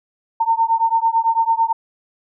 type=beating tone pair; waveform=sine; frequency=905 / 914 Hz; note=A5 / A#5; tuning=+48 / -34 cents; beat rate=9 Hz; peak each=-17 dBFS; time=0.4-1.73 s; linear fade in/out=10 ms; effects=none